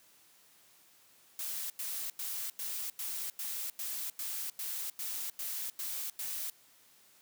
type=noise bursts; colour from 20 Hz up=blue; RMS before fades=-38 dBFS; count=13; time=1.39-6.5 s; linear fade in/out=2 ms; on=310 ms; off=90 ms; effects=white hiss -63 dBFS RMS until 7.21 s + high-pass 100 Hz 12 dB/octave